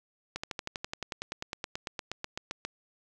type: slowing click train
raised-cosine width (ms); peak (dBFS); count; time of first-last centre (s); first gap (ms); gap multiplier
0.2; -17; 23; 0.36-2.65; 75; 1.03
effects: none